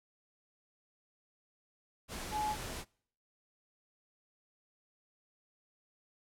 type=tone in noise; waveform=sine; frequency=850 Hz; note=G#5; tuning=40 cents sharp; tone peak=-32 dBFS; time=2.31-2.56 s; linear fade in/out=50 ms; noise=pink; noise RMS=-42 dBFS; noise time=2.08-2.85 s; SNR=+7 dB; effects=noise-tail reverb RT60 0.6 s tail -26 dB re dry + low-pass 12000 Hz 12 dB/octave